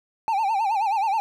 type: tone with vibrato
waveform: triangle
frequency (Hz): 839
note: G#5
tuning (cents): +17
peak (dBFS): -18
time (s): 0.28-1.2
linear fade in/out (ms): 0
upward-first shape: sine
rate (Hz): 9.4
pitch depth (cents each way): 150
effects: none